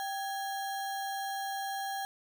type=tone with sample-and-hold; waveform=sine; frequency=784 Hz; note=G5; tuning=in tune; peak=-33 dBFS; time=0-2.05 s; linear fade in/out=0 ms; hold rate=2450 Hz; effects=none